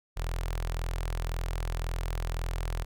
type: tone with notch filter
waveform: sawtooth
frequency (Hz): 41.89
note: E1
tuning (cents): +29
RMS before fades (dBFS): -32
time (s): 0.16-2.85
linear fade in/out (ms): 20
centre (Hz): 240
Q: 0.6
effects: none